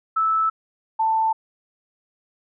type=tone pair in turn; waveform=sine; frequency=1311 / 886.9 Hz; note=E6 / A5; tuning=-10 / +14 cents; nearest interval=perfect fifth; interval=676 cents; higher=first; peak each=-17 dBFS; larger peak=neither; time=0.16-0.5 / 0.99-1.33 s; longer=neither; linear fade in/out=10 ms; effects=none